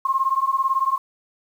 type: beating tone pair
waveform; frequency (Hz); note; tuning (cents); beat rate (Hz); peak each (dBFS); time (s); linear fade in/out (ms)
sine; 1062 / 1080; C6 / C#6; +25 / -45; 18; -21; 0.05-0.98; 5
effects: 8-bit